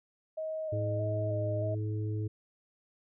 sine tone with vibrato, 622.3 Hz, D#5, in tune, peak -33 dBFS, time 0.37-1.75 s, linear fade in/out 10 ms, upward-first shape square, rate 1.6 Hz, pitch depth 25 cents each way
harmonic tone, 106.7 Hz, G#2, 47 cents sharp, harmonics 1 / 3 / 4, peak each -31 / -41 / -43 dBFS, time 0.72-2.28 s, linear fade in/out 10 ms
effects none

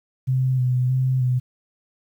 sine tone with vibrato, 127.9 Hz, C3, 39 cents flat, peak -17 dBFS, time 0.27-1.4 s, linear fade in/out 20 ms, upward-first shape square, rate 1.6 Hz, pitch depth 26 cents each way, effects 9-bit

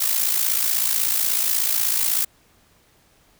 blue noise with amplitude modulation, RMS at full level -18 dBFS, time 0-2.25 s, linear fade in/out 10 ms, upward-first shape sine, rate 56.3 Hz, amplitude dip 65%, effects pink hiss -58 dBFS RMS until 3.39 s

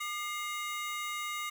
35% pulse ring-modulated tone, 1661.2 Hz, G#6, in tune, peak -30 dBFS, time 0-1.5 s, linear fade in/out 10 ms, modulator 453 Hz, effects none

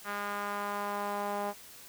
sawtooth tone with band-pass filter sweep, 203.9 Hz, G#3, 32 cents flat, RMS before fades -35 dBFS, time 0.04-1.54 s, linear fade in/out 50 ms, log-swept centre 1400 to 780 Hz, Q 2, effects white hiss -51 dBFS RMS until 1.88 s

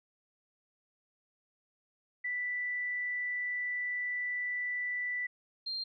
sine tone pair in turn, 1975.5 / 4186 Hz, B6 / C8, 0 / 0 cents, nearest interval octave + minor second, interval 1300 cents, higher second, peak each -32 / -34 dBFS, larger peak first, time 2.24-5.27 / 5.66-5.84 s, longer first, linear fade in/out 10 ms, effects none

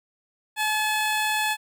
15% pulse tone, 858 Hz, A5, 44 cents flat, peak -16 dBFS, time 0.56-1.57 s, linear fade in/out 50 ms, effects none

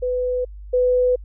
sine tone pair in turn, 499.7 / 499.7 Hz, B4 / B4, +20 / +20 cents, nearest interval unison, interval 0 cents, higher neither, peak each -19 / -14 dBFS, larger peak second, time 0.02-0.45 / 0.73-1.16 s, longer neither, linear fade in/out 10 ms, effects added 50 Hz sine -34 dBFS peak until 1.24 s

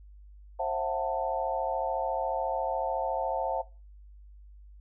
sine chord, F# half-diminished seventh, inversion second, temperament just, 532.8 / 666 / 740 / 888 Hz, C5 / E5 / F#5 / A5, +31 / +18 / 0 / +16 cents, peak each -33 dBFS, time 0.59-3.62 s, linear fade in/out 10 ms, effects noise-tail reverb RT60 0.3 s tail -19 dB re dry + added 50 Hz sine -48 dBFS peak until 4.8 s

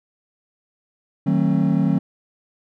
triangle chord, D# diminished seventh, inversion none, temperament just, 155.56 / 186.68 / 224 / 268.8 Hz, D#3 / F#3 / A3 / C4, 0 / +16 / +31 / +47 cents, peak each -19 / -18 / -21 / -20 dBFS, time 1.26-1.99 s, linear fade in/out 10 ms, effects none

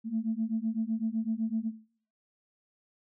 sine beating tone pair, 219 / 226.9 Hz, A3 / A#3, -8 / -47 cents, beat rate 7.9 Hz, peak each -32 / -29 dBFS, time 0.04-1.72 s, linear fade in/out 50 ms, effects noise-tail reverb RT60 0.5 s tail -17 dB re dry + tanh soft clip ceiling -20 dBFS

